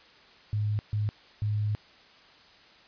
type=tone bursts at uneven times; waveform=sine; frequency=105.2 Hz; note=G#2; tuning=23 cents sharp; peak=-25 dBFS; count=3; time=0.53-0.79 / 0.93-1.09 / 1.42-1.75 s; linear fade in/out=0 ms; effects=white hiss -55 dBFS RMS until 2.87 s + resampled to 11025 Hz